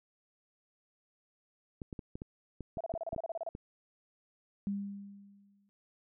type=clicks; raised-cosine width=3 ms; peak=-28 dBFS; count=11; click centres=1.818 / 1.928 / 1.992 / 2.155 / 2.219 / 2.607 / 2.772 / 2.94 / 3.13 / 3.163 / 3.551 s
type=tone bursts; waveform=sine; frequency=664 Hz; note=E5; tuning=12 cents sharp; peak=-34 dBFS; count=13; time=2.78-3.49 s; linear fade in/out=2 ms; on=26 ms; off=31 ms
type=tone with exponential decay; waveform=sine; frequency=200.2 Hz; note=G3; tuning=37 cents sharp; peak=-30 dBFS; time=4.67-5.69 s; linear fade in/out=0 ms; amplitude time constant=220 ms
effects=none